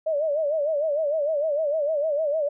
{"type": "tone with vibrato", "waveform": "sine", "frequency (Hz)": 604, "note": "D5", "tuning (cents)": 48, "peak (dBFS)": -21, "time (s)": [0.06, 2.49], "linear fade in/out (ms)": 10, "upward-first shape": "sine", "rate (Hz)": 6.6, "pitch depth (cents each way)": 120, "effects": []}